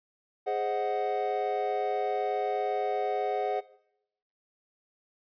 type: chord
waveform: triangle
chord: Ab dominant seventh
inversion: none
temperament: equal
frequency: 415.3 / 523.3 / 622.3 / 740 Hz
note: Ab4 / C5 / Eb5 / Gb5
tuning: 0 / 0 / 0 / 0 cents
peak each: -30 / -33 / -34 / -28 dBFS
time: 0.46-3.61 s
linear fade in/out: 20 ms
effects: noise-tail reverb RT60 0.8 s tail -20 dB re dry + resampled to 11025 Hz